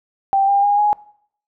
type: tone with pitch steps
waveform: sine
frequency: 784 / 800 / 816.3 / 833 Hz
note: G5 / G5 / G#5 / G#5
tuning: 0 / +35 / -30 / +5 cents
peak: -12 dBFS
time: 0.33-0.93 s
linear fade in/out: 0 ms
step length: 150 ms
effects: noise-tail reverb RT60 0.6 s tail -21 dB re dry